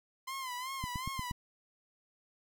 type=tone with vibrato; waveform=sawtooth; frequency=1030 Hz; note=C6; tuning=28 cents flat; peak=-34 dBFS; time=0.27-1.32 s; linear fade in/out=10 ms; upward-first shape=sine; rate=2.7 Hz; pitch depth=88 cents each way
type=click train; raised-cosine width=5 ms; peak=-26 dBFS; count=5; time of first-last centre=0.84-1.312 s; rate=8.48 Hz
effects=none